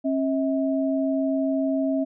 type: tone pair together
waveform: sine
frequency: 270.6 / 642.1 Hz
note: C#4 / E5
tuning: -42 / -46 cents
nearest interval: octave + minor third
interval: 1496 cents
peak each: -22 / -26 dBFS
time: 0.04-2.05 s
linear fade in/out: 20 ms
effects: none